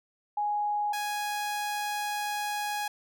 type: tone pair in turn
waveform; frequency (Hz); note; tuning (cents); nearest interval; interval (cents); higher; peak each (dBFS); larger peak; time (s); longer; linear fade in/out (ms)
sine / sawtooth; 830.6 / 830.6; G#5 / G#5; 0 / 0; unison; 0; neither; -26; neither; 0.37-0.93 / 0.93-2.88; second; 5
effects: none